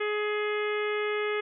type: harmonic tone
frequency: 420 Hz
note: G#4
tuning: 19 cents sharp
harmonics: 1 / 2 / 3 / 4 / 5 / 6 / 7 / 8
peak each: -28 / -43 / -36 / -38 / -35 / -41 / -44 / -46 dBFS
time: 0-1.41 s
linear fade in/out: 10 ms
effects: none